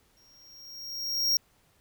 square tone with exponential growth, 5588 Hz, F8, in tune, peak -21 dBFS, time 0.17-1.37 s, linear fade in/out 1 ms, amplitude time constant 260 ms, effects pink hiss -66 dBFS RMS until 1.8 s

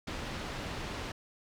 pink low-pass noise, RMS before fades -39 dBFS, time 0.07-1.12 s, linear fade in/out 5 ms, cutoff 4400 Hz, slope 12 dB/octave, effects none

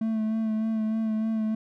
triangle tone with vibrato, 220 Hz, A3, in tune, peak -22 dBFS, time 0.01-1.55 s, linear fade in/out 5 ms, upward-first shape sine, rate 3.3 Hz, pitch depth 24 cents each way, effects none

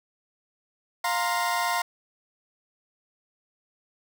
30% pulse chord, F suspended fourth, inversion none, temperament equal with one note detuned, 703.7 / 932.3 / 1046.5 Hz, F5 / Bb5 / C6, +13 / 0 / 0 cents, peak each -26 dBFS, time 1.04-1.82 s, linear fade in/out 5 ms, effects none

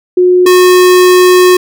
sine / square tone pair in turn, 361.9 / 363.6 Hz, F#4 / F#4, -38 / -30 cents, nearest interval unison, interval 8 cents, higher second, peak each -3 dBFS, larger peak neither, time 0.17-0.46 / 0.46-1.57 s, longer second, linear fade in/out 5 ms, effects none

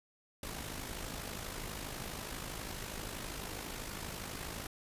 pink noise with amplitude modulation, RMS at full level -40 dBFS, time 0.43-4.67 s, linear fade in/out 2 ms, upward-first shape sine, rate 52.3 Hz, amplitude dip 55%, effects resampled to 32000 Hz

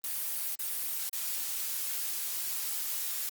blue noise with dropouts, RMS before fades -34 dBFS, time 0.04-3.29 s, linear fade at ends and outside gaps 1 ms, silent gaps 0.552-0.593 / 1.092-1.13 s, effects Opus 32 kbps

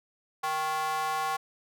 square tone with high-pass filter, 156.2 Hz, D#3, 7 cents sharp, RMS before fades -30 dBFS, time 0.43-1.37 s, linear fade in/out 10 ms, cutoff 920 Hz, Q 9.8, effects none

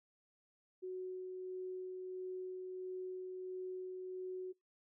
sine tone with tremolo, 370 Hz, F#4, in tune, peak -40 dBFS, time 0.82-4.53 s, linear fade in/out 20 ms, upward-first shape sine, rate 1.5 Hz, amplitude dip 25%, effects noise-tail reverb RT60 0.2 s tail -25 dB re dry

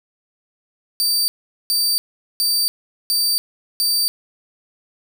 sawtooth tone bursts, 4641 Hz, D8, 21 cents flat, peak -13 dBFS, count 5, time 1-4.08 s, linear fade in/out 0 ms, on 280 ms, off 420 ms, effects none

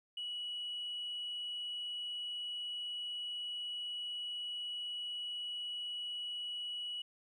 sine tone, 2931 Hz, F#7, 17 cents flat, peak -37 dBFS, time 0.17-7.02 s, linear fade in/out 5 ms, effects tanh soft clip ceiling -35 dBFS + 13-bit

